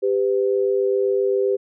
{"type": "tone pair together", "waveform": "sine", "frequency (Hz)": [395.2, 502.7], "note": ["G4", "B4"], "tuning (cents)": [14, 31], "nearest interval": "major third", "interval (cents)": 417, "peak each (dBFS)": [-18, -22], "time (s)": [0.02, 1.57], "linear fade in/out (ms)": 20, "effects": []}